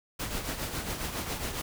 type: noise with tremolo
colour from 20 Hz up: pink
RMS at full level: -32 dBFS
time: 0.19-1.62 s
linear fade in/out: 10 ms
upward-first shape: triangle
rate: 7.3 Hz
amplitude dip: 60%
effects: none